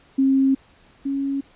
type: tone pair in turn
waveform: sine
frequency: 268.6 / 275.7 Hz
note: C4 / C#4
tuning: +46 / -9 cents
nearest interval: unison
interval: 45 cents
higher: second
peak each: -14 / -21 dBFS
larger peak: first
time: 0.18-0.55 / 1.05-1.41 s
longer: first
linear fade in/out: 10 ms
effects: pink hiss -54 dBFS RMS until 1.55 s + resampled to 8000 Hz